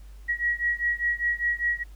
sine beating tone pair, 1909 / 1914 Hz, A#6 / A#6, +41 / +45 cents, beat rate 5 Hz, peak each -26 / -27 dBFS, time 0.28-1.84 s, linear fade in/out 20 ms, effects added 50 Hz sine -42 dBFS peak until 1.95 s + pink hiss -60 dBFS RMS until 1.95 s

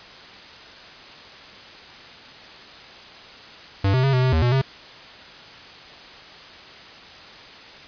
square tone with pitch steps, 97.9 / 129.3 / 136.1 / 127.8 / 129.4 / 79.7 / 122.1 / 133.8 Hz, G2 / C3 / C#3 / C3 / C3 / D#2 / B2 / C3, -2 / -20 / -31 / -40 / -19 / +42 / -19 / +39 cents, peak -17 dBFS, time 3.84-4.616 s, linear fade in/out 5 ms, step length 97 ms, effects white hiss -42 dBFS RMS until 7.87 s + resampled to 11025 Hz

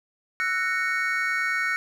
triangle chord, F# dominant seventh, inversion third, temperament just, 1332 / 1480 / 1850 / 2220 Hz, E6 / F#6 / A#6 / C#7, +18 / 0 / -14 / +2 cents, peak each -30 / -26 / -27 / -26 dBFS, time 0.4-1.76 s, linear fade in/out 0 ms, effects none

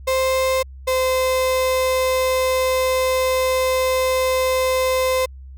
35% pulse tone pair in turn, 523 / 516.7 Hz, C5 / C5, -1 / -22 cents, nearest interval unison, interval 21 cents, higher first, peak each -15 dBFS, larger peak neither, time 0.07-0.63 / 0.87-5.26 s, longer second, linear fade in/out 10 ms, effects added 66 Hz sine -35 dBFS peak until 5.57 s

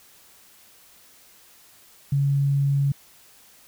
sine tone, 140 Hz, C#3, 18 cents sharp, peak -18 dBFS, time 2.12-2.92 s, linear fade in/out 5 ms, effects white hiss -53 dBFS RMS until 3.67 s

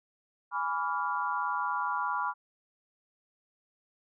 sine chord, G# diminished seventh, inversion none, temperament equal with one note detuned, 830.6 / 987.8 / 1152.5 / 1396.9 Hz, G#5 / B5 / D6 / F6, 0 / 0 / -33 / 0 cents, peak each -37 / -32 / -34 / -35 dBFS, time 0.51-2.34 s, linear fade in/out 50 ms, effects none

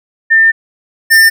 sine / square tone pair in turn, 1798 / 1798 Hz, A6 / A6, +37 / +37 cents, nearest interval unison, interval 0 cents, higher neither, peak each -4 dBFS, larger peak neither, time 0.3-0.52 / 1.1-1.3 s, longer first, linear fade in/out 20 ms, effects none

